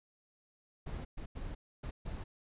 brown noise bursts at uneven times, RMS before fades -41 dBFS, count 5, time 0.86-1.05 / 1.17-1.26 / 1.35-1.55 / 1.83-1.91 / 2.05-2.24 s, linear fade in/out 10 ms, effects resampled to 8000 Hz

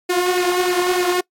sawtooth tone with flanger, 359.7 Hz, F#4, 49 cents flat, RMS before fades -18 dBFS, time 0.09-1.21 s, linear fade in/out 10 ms, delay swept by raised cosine 0.41 to 3.81 ms, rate 3.3 Hz, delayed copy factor +0.6, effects noise-tail reverb RT60 0.1 s tail -24 dB re dry + AAC 64 kbps

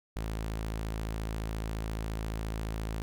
sawtooth tone, 54.4 Hz, A1, 19 cents flat, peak -29 dBFS, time 0.16-3.02 s, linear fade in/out 0 ms, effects none

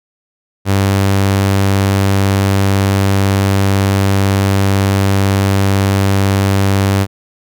sawtooth tone, 98 Hz, G2, in tune, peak -6 dBFS, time 0.65-7.07 s, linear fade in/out 50 ms, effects none

